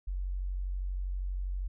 sine tone, 46.25 Hz, F#1, in tune, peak -31 dBFS, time 0.07-1.68 s, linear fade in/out 10 ms, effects none

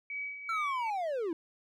sine tone with tremolo, 2275 Hz, C#7, 44 cents sharp, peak -34 dBFS, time 0.1-0.9 s, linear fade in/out 2 ms, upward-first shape sine, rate 2.5 Hz, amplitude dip 60%
triangle linear sweep, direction down, 1370 to 308.9 Hz, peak -29 dBFS, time 0.49-1.33 s, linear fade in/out 2 ms
effects none

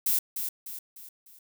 violet noise with echo, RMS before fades -25 dBFS, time 0.06-0.19 s, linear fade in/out 5 ms, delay 300 ms, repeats 4, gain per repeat -7 dB, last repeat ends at 1.39 s, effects none

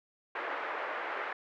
white band-pass noise, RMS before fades -37 dBFS, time 0.35-1.33 s, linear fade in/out 5 ms, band 390 to 1900 Hz, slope 24 dB/octave, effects none

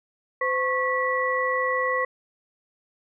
sine tone cluster, 512 / 1098 / 1951 Hz, C5 / C#6 / B6, -38 / -17 / -22 cents, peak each -26 dBFS, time 0.41-2.05 s, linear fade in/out 5 ms, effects none

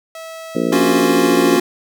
sawtooth tone, 650 Hz, E5, 24 cents flat, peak -26 dBFS, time 0.15-1.05 s, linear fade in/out 2 ms
harmonic tone, 58.27 Hz, A#1, in tune, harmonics 3 / 4 / 5 / 6 / 7 / 8 / 9, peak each -25 / -21 / -21 / -23 / -26 / -23 / -25 dBFS, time 0.55-1.57 s, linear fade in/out 5 ms
square chord, Gb major seventh, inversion first, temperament equal, 233.1 / 277.2 / 349.2 / 370 Hz, Bb3 / Db4 / F4 / Gb4, 0 / 0 / 0 / 0 cents, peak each -18 dBFS, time 0.72-1.6 s, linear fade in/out 5 ms
effects none

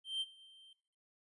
triangle tone with ADSR envelope, 3136 Hz, G7, in tune, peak -32 dBFS, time 0.04-0.73 s, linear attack 170 ms, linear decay 37 ms, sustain -24 dB, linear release 3 ms, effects noise-tail reverb RT60 0.7 s tail -20 dB re dry + resampled to 24000 Hz

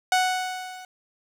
sawtooth tone with level ramp, 740 Hz, F#5, in tune, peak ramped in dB -13 to -36 dBFS, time 0.12-0.85 s, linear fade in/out 2 ms, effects low-pass 10000 Hz 12 dB/octave + 9-bit

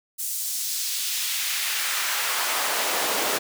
pink noise with high-pass filter sweep, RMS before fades -26 dBFS, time 0.18-3.39 s, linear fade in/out 20 ms, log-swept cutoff 8400 to 390 Hz, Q 0.97, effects none

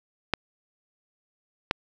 clicks, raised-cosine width 0.3 ms, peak -6 dBFS, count 2, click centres 0.337 / 1.711 s, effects none

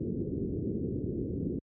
white low-pass noise, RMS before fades -33 dBFS, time 0-1.59 s, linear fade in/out 5 ms, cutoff 410 Hz, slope 48 dB/octave, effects high-pass 60 Hz 12 dB/octave

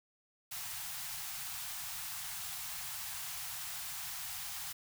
white band-stop noise, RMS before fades -42 dBFS, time 0.51-4.73 s, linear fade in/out 10 ms, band 170 to 680 Hz, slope 96 dB/octave, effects none

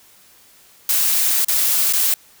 blue noise with dropouts, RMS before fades -17 dBFS, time 0.89-2.14 s, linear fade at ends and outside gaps 2 ms, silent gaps 1.447-1.483 / 1.927-1.934 s, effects white hiss -50 dBFS RMS until 2.4 s

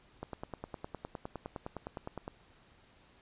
click train, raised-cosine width 1 ms, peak -25 dBFS, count 21, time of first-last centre 0.23-2.279 s, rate 9.76 Hz, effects pink hiss -63 dBFS RMS until 3.21 s + resampled to 8000 Hz

